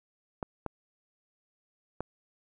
clicks, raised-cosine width 1 ms, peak -19 dBFS, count 3, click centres 0.428 / 0.663 / 2.006 s, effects none

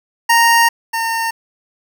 25% pulse tone pair in turn, 929 / 911.5 Hz, A#5 / A#5, -6 / -39 cents, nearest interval unison, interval 33 cents, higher first, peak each -5 / -13 dBFS, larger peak first, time 0.29-0.69 / 0.93-1.31 s, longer first, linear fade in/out 10 ms, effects 7-bit

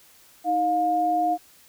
sine tone pair together, 314.9 / 711 Hz, D#4 / F5, +21 / +31 cents, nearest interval octave + major second, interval 1410 cents, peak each -28 / -20 dBFS, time 0.44-1.38 s, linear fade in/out 50 ms, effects white hiss -54 dBFS RMS until 1.68 s

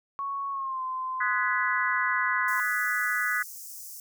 sine tone with pitch glide, 1108.7 to 1034.5 Hz, C#6 to C6, 0 to -20 cents, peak -29 dBFS, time 0.19-2.6 s, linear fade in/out 0 ms, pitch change -120 cents, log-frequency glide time 0.51-0.82 s
sine chord, G# minor seventh, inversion second, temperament equal with one note detuned, 1244.5 / 1480 / 1689.3 / 1975.5 Hz, D#6 / F#6 / G#6 / B6, 0 / 0 / +29 / 0 cents, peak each -33 / -29 / -30 / -30 dBFS, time 1.2-3.43 s, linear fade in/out 10 ms
white high-pass noise, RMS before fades -42 dBFS, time 2.48-4 s, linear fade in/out 2 ms, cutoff 5400 Hz, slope 48 dB/octave
effects none

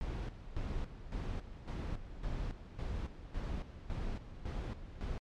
brown noise with tremolo, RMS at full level -38 dBFS, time 0.01-5.18 s, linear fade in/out 0 ms, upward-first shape square, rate 1.8 Hz, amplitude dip 70%, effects low-pass 5000 Hz 12 dB/octave + MP3 96 kbps

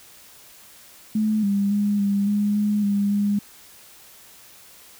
sine tone with pitch steps, 215.4 / 200 / 205.1 / 200.3 / 206.1 / 208.2 / 201.8 / 203.9 Hz, A3 / G3 / G#3 / G3 / G#3 / G#3 / G#3 / G#3, -37 / +35 / -21 / +38 / -13 / +5 / -49 / -32 cents, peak -18 dBFS, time 1.15-3.39 s, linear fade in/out 5 ms, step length 280 ms, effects white hiss -48 dBFS RMS until 4.99 s

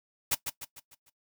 white noise with echo, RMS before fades -26 dBFS, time 0.31-0.35 s, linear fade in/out 10 ms, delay 150 ms, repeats 5, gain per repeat -7 dB, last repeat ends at 1.1 s, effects noise-tail reverb RT60 0.1 s tail -17 dB re dry

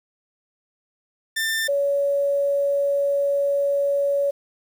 sawtooth / sine tone pair in turn, 1789 / 563.5 Hz, A6 / C#5, +28 / +28 cents, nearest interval octave + minor sixth, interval 2000 cents, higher first, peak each -18 dBFS, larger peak neither, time 1.36-1.68 / 1.68-4.31 s, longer second, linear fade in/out 10 ms, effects 8-bit

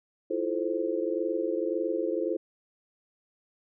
sine chord, F major seventh, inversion third, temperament just, 327.4 / 349.2 / 436.5 / 523.8 Hz, E4 / F4 / A4 / C5, -12 / 0 / -14 / +2 cents, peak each -32 dBFS, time 0.3-2.37 s, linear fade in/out 10 ms, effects none

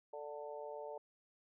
harmonic tone with a mistuned harmonic, 147 Hz, D3, 2 cents sharp, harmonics 3 / 4 / 5 / 6, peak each -48 / -47 / -54 / -51 dBFS, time 0.13-0.98 s, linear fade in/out 5 ms, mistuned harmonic 6, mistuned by +16 cents, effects none

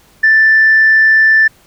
sine tone, 1766 Hz, A6, 6 cents sharp, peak -4 dBFS, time 0.23-1.48 s, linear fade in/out 10 ms, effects tanh soft clip ceiling -1 dBFS + pink hiss -48 dBFS RMS until 1.66 s

